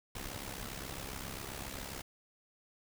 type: noise with amplitude modulation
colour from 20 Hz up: pink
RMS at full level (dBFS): -40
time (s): 0.15-2.02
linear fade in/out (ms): 5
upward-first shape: sine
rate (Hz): 67.4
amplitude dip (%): 70
effects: none